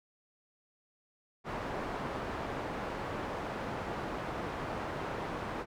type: low-pass noise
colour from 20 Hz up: white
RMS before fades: -38 dBFS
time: 1.44-5.66 s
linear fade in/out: 50 ms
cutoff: 1000 Hz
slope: 12 dB/octave
effects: none